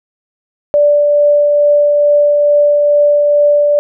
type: tone with tremolo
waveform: sine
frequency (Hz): 585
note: D5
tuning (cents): -7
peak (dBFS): -5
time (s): 0.74-3.79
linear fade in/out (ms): 0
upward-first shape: triangle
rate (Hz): 2.3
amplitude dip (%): 25
effects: none